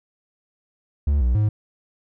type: tone with pitch steps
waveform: triangle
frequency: 72 / 60.9 / 106.1 Hz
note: D2 / B1 / G#2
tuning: -34 / -24 / +38 cents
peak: -14 dBFS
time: 1.07-1.49 s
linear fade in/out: 5 ms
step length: 140 ms
effects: none